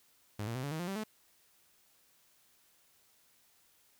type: tone with pitch steps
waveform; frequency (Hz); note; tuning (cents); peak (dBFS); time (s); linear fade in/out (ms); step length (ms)
sawtooth; 104.4 / 115.84 / 128.53 / 142.61 / 158.24 / 175.58 / 194.82 / 216.2; G#2 / A#2 / C3 / C#3 / D#3 / F3 / G3 / A3; +10 / -10 / -30 / +49 / +30 / +10 / -10 / -30; -32; 0.39-1.038; 5; 81
effects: white hiss -68 dBFS RMS until 3.99 s